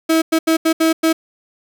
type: tone bursts at uneven times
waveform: 35% pulse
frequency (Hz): 323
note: E4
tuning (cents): -35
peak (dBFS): -10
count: 6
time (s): 0.09-0.22 / 0.32-0.39 / 0.47-0.57 / 0.65-0.73 / 0.8-0.93 / 1.03-1.13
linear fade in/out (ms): 10
effects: none